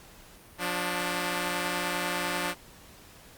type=tone pair together; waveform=5% pulse; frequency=178.25 / 293.7 Hz; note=F3 / D4; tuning=+36 / 0 cents; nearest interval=major sixth; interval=864 cents; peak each=-20 dBFS; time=0.58-2.55 s; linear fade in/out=50 ms; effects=pink hiss -52 dBFS RMS until 3.37 s + Opus 48 kbps